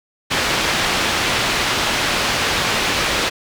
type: low-pass noise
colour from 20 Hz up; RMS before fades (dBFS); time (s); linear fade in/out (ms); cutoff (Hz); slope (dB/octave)
white; -19; 0.3-3.3; 20; 3500; 12
effects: none

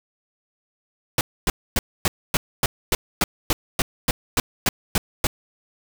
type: noise bursts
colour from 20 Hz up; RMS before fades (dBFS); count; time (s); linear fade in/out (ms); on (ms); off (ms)
pink; -19; 15; 1.18-5.27; 2; 30; 260
effects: none

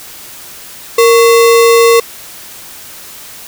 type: tone with sample-and-hold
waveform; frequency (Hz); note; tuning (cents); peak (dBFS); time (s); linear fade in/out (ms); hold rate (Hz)
sine; 463.7; A#4; -9; -3; 0.98-2; 5; 1575
effects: white hiss -31 dBFS RMS until 3.47 s

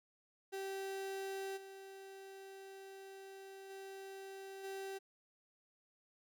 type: tone with level steps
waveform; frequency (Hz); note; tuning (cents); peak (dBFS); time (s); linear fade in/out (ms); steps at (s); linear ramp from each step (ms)
35% pulse; 387.9; G4; -18; -39 / -49 / -46 / -41; 0.52-4.99; 20; 1.56 / 3.69 / 4.63; 20
effects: none

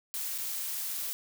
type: noise with dropouts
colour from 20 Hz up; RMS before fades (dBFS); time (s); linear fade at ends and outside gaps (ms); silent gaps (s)
blue; -35; 0.14-1.13; 0; 0.379-0.385
effects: none

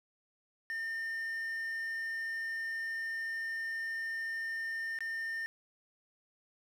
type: tone with dropouts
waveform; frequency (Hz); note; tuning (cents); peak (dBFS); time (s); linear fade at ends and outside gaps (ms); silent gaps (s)
triangle; 1813; A#6; -49; -33; 0.7-5.46; 0; 4.988-5.006
effects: 10-bit

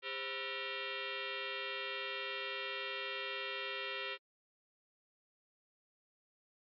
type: tone with frequency modulation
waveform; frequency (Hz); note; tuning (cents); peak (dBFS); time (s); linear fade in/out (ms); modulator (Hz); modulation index
sine; 402.2; G4; +44; -38; 0.02-4.18; 50; 464; 7
effects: AAC 48 kbps

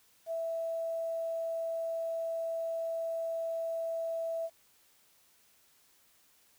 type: tone with quantisation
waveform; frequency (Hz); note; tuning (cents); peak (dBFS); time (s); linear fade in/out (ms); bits
sine; 659.3; E5; 0; -32; 0.26-4.5; 50; 10
effects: white hiss -66 dBFS RMS until 6.58 s

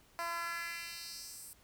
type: tone with high-pass filter sweep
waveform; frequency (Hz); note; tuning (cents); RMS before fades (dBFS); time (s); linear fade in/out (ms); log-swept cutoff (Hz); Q
10% pulse; 339; E4; +49; -42; 0.19-1.53; 0; 780 to 10000; 1.8
effects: pink hiss -65 dBFS RMS until 1.63 s

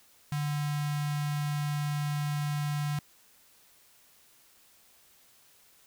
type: tone with notch filter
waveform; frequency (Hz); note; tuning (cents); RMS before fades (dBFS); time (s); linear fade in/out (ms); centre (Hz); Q
square; 146.83; D3; 0; -31; 0.32-2.99; 2; 440; 1.3
effects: white hiss -61 dBFS RMS until 5.86 s

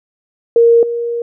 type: tone pair in turn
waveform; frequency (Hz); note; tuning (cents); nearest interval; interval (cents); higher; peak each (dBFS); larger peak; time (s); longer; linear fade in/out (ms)
sine; 466.2 / 470.8; A#4 / A#4; 0 / +17; unison; 17; second; -5 / -16; first; 0.56-0.83 / 0.83-1.22; second; 2
effects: none

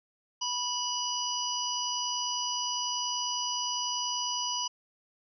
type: harmonic tone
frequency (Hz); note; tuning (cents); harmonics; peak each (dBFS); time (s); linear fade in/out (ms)
981; B5; -12; 1 / 3 / 5 / 6; -35 / -35 / -35 / -35; 0.41-4.68; 10
effects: none

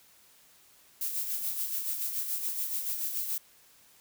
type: noise with tremolo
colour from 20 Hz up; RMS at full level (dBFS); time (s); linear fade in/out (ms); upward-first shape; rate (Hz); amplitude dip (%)
violet; -31; 1.01-3.38; 2; sine; 7; 50
effects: white hiss -60 dBFS RMS until 4 s

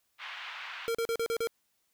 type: band-pass noise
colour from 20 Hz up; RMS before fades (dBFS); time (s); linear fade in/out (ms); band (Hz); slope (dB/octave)
white; -42; 0.18-0.9; 50; 930 to 3000; 24
type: tone bursts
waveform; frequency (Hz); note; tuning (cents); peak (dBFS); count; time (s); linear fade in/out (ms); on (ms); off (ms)
square; 460.3; A#4; -22; -29; 6; 0.88-1.472; 0; 67; 38
effects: white hiss -75 dBFS RMS until 1.93 s

